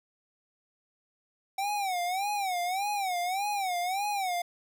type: tone with vibrato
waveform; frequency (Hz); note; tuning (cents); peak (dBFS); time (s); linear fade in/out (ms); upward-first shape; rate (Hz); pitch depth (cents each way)
square; 763; G5; -47; -29; 1.58-4.42; 5; sine; 1.7; 150
effects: none